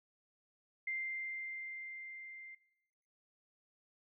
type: tone with level ramp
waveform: sine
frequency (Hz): 2093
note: C7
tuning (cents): 0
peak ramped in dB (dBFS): -35 to -48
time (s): 0.87-2.55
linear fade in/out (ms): 5
effects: noise-tail reverb RT60 1.0 s tail -22 dB re dry